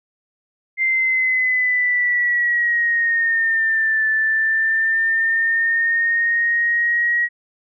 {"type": "linear two-way sweep", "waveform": "sine", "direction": "down then up", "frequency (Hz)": [2093, 1755, 1906], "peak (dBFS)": -15, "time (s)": [0.77, 7.29], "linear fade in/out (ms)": 50, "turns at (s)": 4.07, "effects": []}